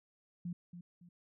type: tone with echo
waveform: sine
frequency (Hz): 174.7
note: F3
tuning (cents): +1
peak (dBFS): -37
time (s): 0.45-0.53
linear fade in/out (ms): 5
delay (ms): 280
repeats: 2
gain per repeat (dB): -9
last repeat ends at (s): 1.09
effects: none